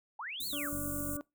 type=linear two-way sweep; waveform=sine; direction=up then down; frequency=782 to 4508 to 1128 Hz; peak=-38 dBFS; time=0.19-0.69 s; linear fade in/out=5 ms; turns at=0.47 s
type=band-stop noise; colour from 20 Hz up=white; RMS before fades=-40 dBFS; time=0.4-1.17 s; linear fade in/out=5 ms; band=340 to 7200 Hz; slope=48 dB/octave
type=harmonic tone; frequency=290 Hz; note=D4; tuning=22 cents flat; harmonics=1 / 2 / 4 / 5; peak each=-38 / -44 / -50 / -52 dBFS; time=0.53-1.21 s; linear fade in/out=0 ms
type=click train; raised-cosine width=5 ms; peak=-32 dBFS; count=21; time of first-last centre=0.73-1.156 s; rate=46.9 Hz
effects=noise-tail reverb RT60 0.2 s tail -22 dB re dry